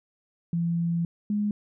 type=tone pair in turn; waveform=sine; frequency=169.3 / 207.7 Hz; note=E3 / G#3; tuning=+46 / 0 cents; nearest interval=major third; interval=354 cents; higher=second; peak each=-23 dBFS; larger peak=neither; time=0.53-1.05 / 1.3-1.51 s; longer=first; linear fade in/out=2 ms; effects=none